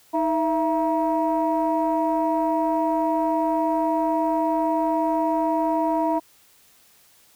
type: tone cluster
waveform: sine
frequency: 315.1 / 667 / 949 Hz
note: D#4 / E5 / A#5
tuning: +22 / +20 / +31 cents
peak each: -23 dBFS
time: 0.13-6.2 s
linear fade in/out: 20 ms
effects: tanh soft clip ceiling -12 dBFS + white hiss -56 dBFS RMS until 7.35 s